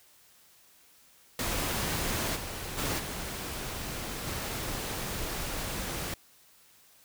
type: noise with level steps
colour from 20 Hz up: pink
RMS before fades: -31 / -38 / -31 / -37 / -35 dBFS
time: 1.39-6.14 s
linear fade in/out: 2 ms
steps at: 2.35 / 2.77 / 2.98 / 4.26 s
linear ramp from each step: 20 ms
effects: white hiss -60 dBFS RMS until 7.04 s